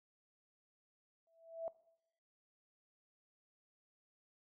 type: tone with exponential growth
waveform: sine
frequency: 659.3 Hz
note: E5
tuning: in tune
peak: -35 dBFS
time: 1.27-1.68 s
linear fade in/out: 1 ms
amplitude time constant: 87 ms
effects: noise-tail reverb RT60 0.8 s tail -21 dB re dry